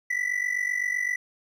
triangle ring-modulated tone, 1975.5 Hz, B6, in tune, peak -20 dBFS, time 0.1-1.16 s, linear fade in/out 5 ms, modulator 23.9 Hz, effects none

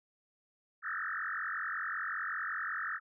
sine tone with frequency modulation, 1565 Hz, G6, 3 cents flat, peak -34 dBFS, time 0.82-3 s, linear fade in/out 50 ms, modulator 45.3 Hz, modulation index 6.6, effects none

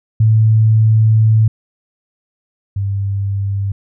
sine tone pair in turn, 110 / 99.18 Hz, A2 / G2, 0 / +21 cents, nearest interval major second, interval 179 cents, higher first, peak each -7 / -15 dBFS, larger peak first, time 0.2-1.48 / 2.76-3.72 s, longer first, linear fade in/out 5 ms, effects none

